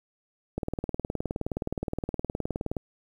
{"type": "click train", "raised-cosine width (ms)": 2, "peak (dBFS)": -16, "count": 43, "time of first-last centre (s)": [0.58, 2.768], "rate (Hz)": 19.2, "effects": ["9-bit"]}